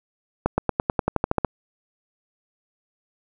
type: accelerating click train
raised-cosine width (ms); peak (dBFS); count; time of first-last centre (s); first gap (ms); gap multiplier
1; -5; 12; 0.46-1.447; 120; 0.94
effects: none